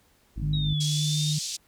harmonic tone, 51.91 Hz, G#1, in tune, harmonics 1 / 2 / 3 / 4 / 5 / 6, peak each -31 / -37 / -41 / -43 / -45 / -47 dBFS, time 0.36-0.74 s, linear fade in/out 10 ms
sine tone with pitch glide, 150 to 151.48 Hz, D3 to D#3, +37 to -46 cents, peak -24 dBFS, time 0.42-1.39 s, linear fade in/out 10 ms, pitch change +17 cents, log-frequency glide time 0.91-1.15 s
sine linear two-way sweep, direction down then up, 3842 to 3322 to 3725 Hz, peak -31 dBFS, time 0.53-1.33 s, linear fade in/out 5 ms, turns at 0.82 s
white band-pass noise, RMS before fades -33 dBFS, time 0.8-1.57 s, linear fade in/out 10 ms, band 3700 to 7100 Hz, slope 24 dB/octave
effects pink hiss -63 dBFS RMS until 1.67 s

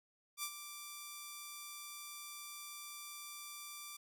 5% pulse tone with ADSR envelope, 1174.7 Hz, D6, in tune, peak -25 dBFS, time 0.37-3.97 s, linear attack 62 ms, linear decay 65 ms, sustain -10 dB, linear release 9 ms, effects none

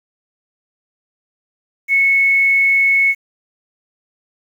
sine tone with frequency modulation, 2200 Hz, C#7, 14 cents flat, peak -10 dBFS, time 1.88-3.15 s, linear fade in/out 50 ms, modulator 63.2 Hz, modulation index 0.23, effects 7-bit

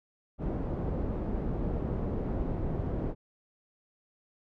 pink low-pass noise, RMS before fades -32 dBFS, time 0.38-3.15 s, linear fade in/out 50 ms, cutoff 480 Hz, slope 12 dB/octave, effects none

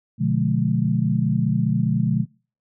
sine chord, B diminished seventh, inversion none, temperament just, 123.47 / 148.16 / 177.8 / 213.4 Hz, B2 / D3 / F3 / Ab3, 0 / +16 / +31 / +47 cents, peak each -23 dBFS, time 0.18-2.26 s, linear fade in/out 50 ms, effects noise-tail reverb RT60 0.4 s tail -26 dB re dry

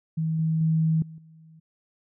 sine tone with level steps, 160.1 Hz, D#3, 50 cents sharp, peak -23 / -21 / -19 / -39 / -48 dBFS, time 0.17-1.6 s, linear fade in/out 10 ms, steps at 0.39 / 0.61 / 1.02 / 1.18 s, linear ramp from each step 2 ms, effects none

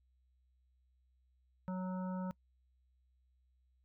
harmonic tone, 185 Hz, F#3, in tune, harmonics 1 / 3 / 5 / 7 / 8, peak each -37 / -47 / -48 / -54 / -60 dBFS, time 1.68-2.31 s, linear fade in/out 0 ms, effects noise-tail reverb RT60 0.1 s tail -24 dB re dry + added 63 Hz sine -70 dBFS peak until 3.84 s

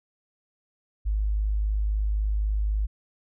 sine tone, 51.91 Hz, G#1, in tune, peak -22 dBFS, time 1.05-2.87 s, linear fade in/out 20 ms, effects none

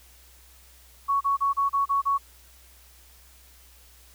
sine tone bursts, 1114 Hz, C#6, 8 cents sharp, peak -20 dBFS, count 7, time 1.08-2.182 s, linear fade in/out 20 ms, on 130 ms, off 32 ms, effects added 62 Hz sine -54 dBFS peak until 4.14 s + white hiss -55 dBFS RMS until 4.14 s

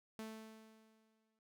sawtooth tone with exponential decay, 220 Hz, A3, in tune, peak -40 dBFS, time 0.19-1.39 s, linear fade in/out 0 ms, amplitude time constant 260 ms, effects none

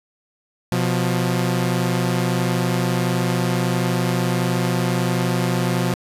sawtooth tone pair together, 125.3 / 177.2 Hz, B2 / F3, +25 / +25 cents, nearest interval tritone, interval 600 cents, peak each -17 dBFS, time 0.72-5.94 s, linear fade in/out 0 ms, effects resampled to 32000 Hz + 7-bit

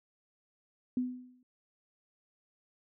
sine tone with exponential decay, 250.8 Hz, B3, 27 cents sharp, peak -26 dBFS, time 0.97-1.43 s, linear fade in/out 2 ms, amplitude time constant 100 ms, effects none

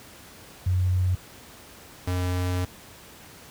sine / square tone pair in turn, 91.5 / 90.19 Hz, F#2 / F#2, -19 / -44 cents, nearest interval unison, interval 25 cents, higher first, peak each -19 / -24 dBFS, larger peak first, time 0.66-1.15 / 2.07-2.65 s, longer second, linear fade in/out 5 ms, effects pink hiss -47 dBFS RMS until 3.5 s + high-pass 60 Hz 12 dB/octave

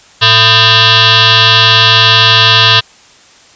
sine tone with frequency modulation, 112.5 Hz, A2, 39 cents sharp, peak -3 dBFS, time 0.21-2.81 s, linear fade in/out 20 ms, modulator 561 Hz, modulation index 7.4, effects white hiss -41 dBFS RMS until 3.55 s + resampled to 16000 Hz

